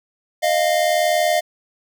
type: tone pair together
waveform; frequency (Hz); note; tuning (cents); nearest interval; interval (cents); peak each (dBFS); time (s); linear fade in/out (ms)
square; 618 / 698.3; D#5 / F5; -12 / 0; major second; 212; -19; 0.42-1.41; 20
effects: none